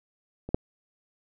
clicks, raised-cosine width 2 ms, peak -23 / -8 dBFS, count 2, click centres 0.49 / 0.545 s, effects none

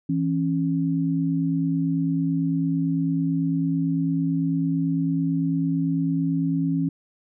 sine tone pair together, 164.81 / 273.8 Hz, E3 / C#4, 0 / -21 cents, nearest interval major sixth, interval 879 cents, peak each -23 dBFS, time 0.09-6.89 s, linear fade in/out 5 ms, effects none

